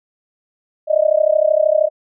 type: tone with amplitude modulation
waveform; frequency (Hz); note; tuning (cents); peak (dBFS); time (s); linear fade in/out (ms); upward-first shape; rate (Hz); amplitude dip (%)
sine; 618; D#5; -12; -7; 0.87-1.9; 50; sine; 33; 95
effects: none